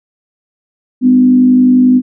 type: tone with frequency modulation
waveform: sine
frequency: 252.2 Hz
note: B3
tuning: 36 cents sharp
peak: -4 dBFS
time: 1.01-2.02 s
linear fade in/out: 50 ms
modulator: 51.3 Hz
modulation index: 0.39
effects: none